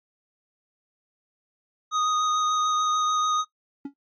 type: tone with vibrato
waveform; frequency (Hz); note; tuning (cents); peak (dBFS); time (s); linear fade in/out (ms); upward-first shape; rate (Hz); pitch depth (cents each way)
square; 1244.5; D#6; 0; -22; 1.91-3.45; 50; sine; 6.8; 12
type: tone with exponential decay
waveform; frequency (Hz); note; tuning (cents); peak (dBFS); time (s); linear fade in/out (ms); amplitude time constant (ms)
triangle; 280.3; C#4; +19; -24; 3.85-3.94; 5; 18
effects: noise-tail reverb RT60 0.1 s tail -18 dB re dry + MP3 32 kbps